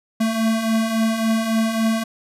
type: beating tone pair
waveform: square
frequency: 220.5 / 224.1 Hz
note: A3 / A3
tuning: +4 / +32 cents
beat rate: 3.6 Hz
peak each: -26 / -19 dBFS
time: 0.2-2.04 s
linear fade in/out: 10 ms
effects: resampled to 32000 Hz